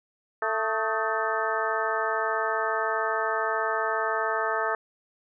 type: harmonic tone with a mistuned harmonic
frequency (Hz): 221.6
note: A3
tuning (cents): +13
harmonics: 2 / 3 / 4 / 5 / 6 / 7 / 8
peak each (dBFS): -32 / -31 / -32 / -34 / -30 / -33 / -33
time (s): 0.42-4.75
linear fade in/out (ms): 2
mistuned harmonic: 6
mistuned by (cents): -79
effects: none